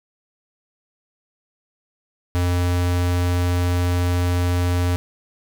square tone, 88.6 Hz, F2, 25 cents sharp, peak -18 dBFS, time 2.35-4.96 s, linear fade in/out 0 ms, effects none

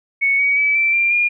sine tone with pitch steps, 2217 / 2256 / 2295 / 2335 / 2376 / 2418 Hz, C#7 / C#7 / D7 / D7 / D7 / D7, 0 / +30 / -40 / -11 / +20 / +50 cents, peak -13 dBFS, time 0.21-1.29 s, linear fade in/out 20 ms, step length 180 ms, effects none

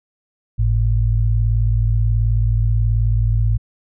sine tone pair together, 51.38 / 110 Hz, G#1 / A2, -18 / 0 cents, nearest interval octave + minor second, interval 1318 cents, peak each -16 dBFS, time 0.58-3.58 s, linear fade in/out 20 ms, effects none

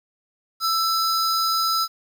square tone pair together, 1324 / 4990 Hz, E6 / D#8, +7 / +4 cents, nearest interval octave + major seventh, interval 2297 cents, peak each -22 / -24 dBFS, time 0.6-1.88 s, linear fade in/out 50 ms, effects 9-bit

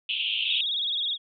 pink band-pass noise, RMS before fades -28 dBFS, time 0.09-0.61 s, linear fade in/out 2 ms, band 2600 to 3500 Hz, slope 96 dB/octave
sine tone with vibrato, 3520 Hz, A7, in tune, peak -25 dBFS, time 0.45-1.18 s, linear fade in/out 50 ms, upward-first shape sine, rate 19 Hz, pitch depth 130 cents each way
effects none

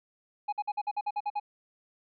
triangle tone bursts, 830.6 Hz, G#5, in tune, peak -26 dBFS, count 10, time 0.48-1.399 s, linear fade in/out 10 ms, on 46 ms, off 51 ms, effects resampled to 11025 Hz

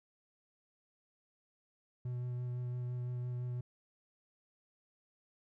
triangle tone with vibrato, 123.47 Hz, B2, in tune, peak -34 dBFS, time 2.05-3.61 s, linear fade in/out 5 ms, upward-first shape sine, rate 5.9 Hz, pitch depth 12 cents each way, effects none

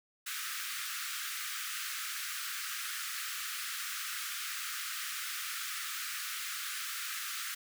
pink high-pass noise, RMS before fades -39 dBFS, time 0.26-7.55 s, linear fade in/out 10 ms, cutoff 1200 Hz, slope 96 dB/octave, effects none

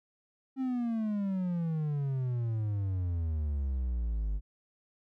triangle exponential sweep, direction down, 268.2 to 49 Hz, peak -27 dBFS, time 0.56-4.41 s, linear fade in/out 50 ms, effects none

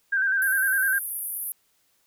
sine tone with vibrato, 1568 Hz, G6, in tune, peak -20 dBFS, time 0.12-0.99 s, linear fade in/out 10 ms, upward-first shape square, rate 9.9 Hz, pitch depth 45 cents each way
pink band-pass noise, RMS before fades -32 dBFS, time 0.42-1.52 s, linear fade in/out 0 ms, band 10000 to 14000 Hz, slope 96 dB/octave
effects white hiss -67 dBFS RMS until 2.06 s

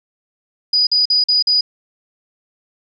sine tone bursts, 4933 Hz, D#8, 16 cents flat, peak -11 dBFS, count 5, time 0.73-1.61 s, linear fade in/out 5 ms, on 140 ms, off 45 ms, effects none

